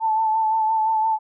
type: tone with vibrato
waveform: sine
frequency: 880 Hz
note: A5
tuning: in tune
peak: -17 dBFS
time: 0-1.19 s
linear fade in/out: 50 ms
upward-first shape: sine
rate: 5.8 Hz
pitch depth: 28 cents each way
effects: none